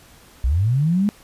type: linear sweep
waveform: sine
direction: up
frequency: 55.9 to 212.4 Hz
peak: -15 dBFS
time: 0.44-1.09 s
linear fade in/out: 0 ms
effects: pink hiss -49 dBFS RMS until 1.23 s + resampled to 32000 Hz